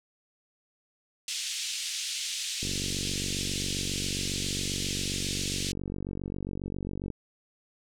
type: band-pass noise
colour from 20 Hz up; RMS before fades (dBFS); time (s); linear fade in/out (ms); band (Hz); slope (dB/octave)
pink; -34; 1.28-5.72; 2; 2800 to 8500; 24
type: click train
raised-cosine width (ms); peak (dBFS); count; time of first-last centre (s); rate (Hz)
3; -22; 213; 2.63-7.103; 47.4
effects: none